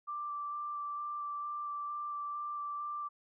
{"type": "tone with vibrato", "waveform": "sine", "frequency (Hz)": 1174.7, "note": "D6", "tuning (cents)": 0, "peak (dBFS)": -36, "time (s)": [0.07, 3.09], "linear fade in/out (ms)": 20, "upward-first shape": "square", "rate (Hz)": 2.2, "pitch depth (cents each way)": 8, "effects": []}